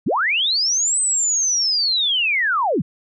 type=linear two-way sweep; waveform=sine; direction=up then down; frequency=110 to 8240 to 110 Hz; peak=-16 dBFS; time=0.06-2.82 s; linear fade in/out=10 ms; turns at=1 s; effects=none